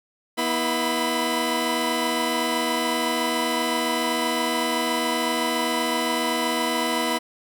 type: tone cluster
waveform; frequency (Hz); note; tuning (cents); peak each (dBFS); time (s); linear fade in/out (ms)
15% pulse; 241.6 / 324.1 / 1000; B3 / E4 / B5; -38 / -29 / +21; -20; 0.37-7.19; 20
effects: none